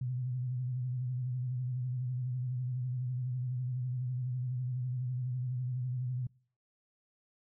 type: tone with vibrato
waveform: sine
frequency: 125.8 Hz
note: B2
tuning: 32 cents sharp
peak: -32 dBFS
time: 0.01-6.27 s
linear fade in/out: 5 ms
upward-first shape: sine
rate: 12 Hz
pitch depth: 57 cents each way
effects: noise-tail reverb RT60 0.5 s tail -25 dB re dry